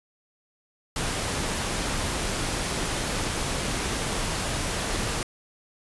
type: noise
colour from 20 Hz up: pink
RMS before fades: -28 dBFS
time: 0.96-5.23 s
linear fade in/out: 2 ms
effects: resampled to 24000 Hz